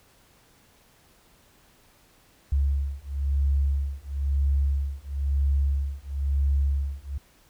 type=beating tone pair; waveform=sine; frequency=69.1 / 70.1 Hz; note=C#2 / C#2; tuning=-5 / +20 cents; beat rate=1 Hz; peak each=-25 dBFS; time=2.52-7.18 s; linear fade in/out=5 ms; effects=pink hiss -59 dBFS RMS until 7.49 s

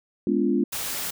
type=chord; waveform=sine; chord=G# diminished seventh; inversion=none; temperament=equal with one note detuned; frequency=207.7 / 246.9 / 288 / 349.2 Hz; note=G#3 / B3 / D4 / F4; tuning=0 / 0 / -34 / 0 cents; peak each=-25 dBFS; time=0.27-0.64 s; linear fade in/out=2 ms
type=noise; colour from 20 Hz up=white; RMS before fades=-30 dBFS; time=0.72-1.11 s; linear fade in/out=10 ms
effects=none

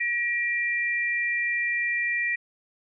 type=tone pair together; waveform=sine; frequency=1914.2 / 2371 Hz; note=A#6 / D7; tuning=+45 / +16 cents; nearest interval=major third; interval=371 cents; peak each=-25 / -28 dBFS; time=0-2.36 s; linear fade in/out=10 ms; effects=none

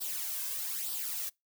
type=noise with flanger; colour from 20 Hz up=blue; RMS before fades=-36 dBFS; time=0-1.3 s; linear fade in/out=20 ms; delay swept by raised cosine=0.22 to 1.92 ms; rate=1.1 Hz; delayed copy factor=+0.6; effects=noise-tail reverb RT60 0.2 s tail -25 dB re dry

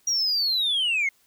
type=linear sweep; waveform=sine; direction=down; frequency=5770 to 2100 Hz; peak=-19 dBFS; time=0.07-1.09 s; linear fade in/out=5 ms; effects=tanh soft clip ceiling -19 dBFS + white hiss -63 dBFS RMS until 1.26 s

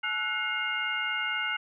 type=tone cluster; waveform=sine; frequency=859 / 1346 / 1470 / 2141 / 2818 Hz; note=A5 / E6 / F#6 / C7 / F7; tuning=-42 / +36 / -12 / +39 / +15 cents; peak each=-40 / -38 / -32 / -32 / -34 dBFS; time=0.03-1.57 s; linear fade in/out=10 ms; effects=none

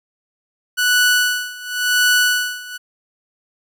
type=tone with tremolo; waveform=sawtooth; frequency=1480 Hz; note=F#6; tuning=in tune; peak=-8 dBFS; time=0.77-2.78 s; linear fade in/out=20 ms; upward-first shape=sine; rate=0.93 Hz; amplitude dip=90%; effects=none

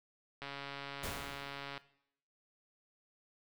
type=click train; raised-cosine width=0.3 ms; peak=-27 dBFS; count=191; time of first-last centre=0.42-1.777 s; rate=140 Hz
type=noise with exponential decay; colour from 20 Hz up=pink; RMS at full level=-39 dBFS; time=1.03-1.82 s; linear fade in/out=5 ms; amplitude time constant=170 ms
effects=noise-tail reverb RT60 0.7 s tail -17 dB re dry

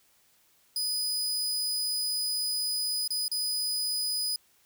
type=tone with dropouts; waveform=sawtooth; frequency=4978 Hz; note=D#8; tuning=in tune; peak=-25 dBFS; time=0.76-4.36 s; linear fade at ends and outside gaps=2 ms; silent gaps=3.077-3.105 / 3.281-3.315 s; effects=white hiss -65 dBFS RMS until 4.65 s

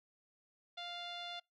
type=tone with low-pass filter; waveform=sawtooth; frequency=699 Hz; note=F5; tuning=1 cent sharp; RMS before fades=-45 dBFS; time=0.77-1.4 s; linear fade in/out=10 ms; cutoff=3700 Hz; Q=7.8; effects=noise-tail reverb RT60 0.2 s tail -26 dB re dry

